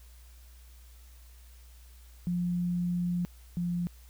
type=tone pair in turn; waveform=sine; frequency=176.2 / 174.68 Hz; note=F3 / F3; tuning=+16 / +1 cents; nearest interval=unison; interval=15 cents; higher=first; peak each=-27 / -28 dBFS; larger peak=first; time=2.27-3.25 / 3.57-3.87 s; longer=first; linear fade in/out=0 ms; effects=added 60 Hz sine -50 dBFS peak until 4.09 s + white hiss -61 dBFS RMS until 4.09 s